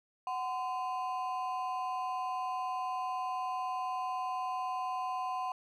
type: ring-modulated tone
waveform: triangle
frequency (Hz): 885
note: A5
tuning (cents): +10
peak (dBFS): -28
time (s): 0.27-5.52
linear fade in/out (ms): 2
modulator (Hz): 141
effects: none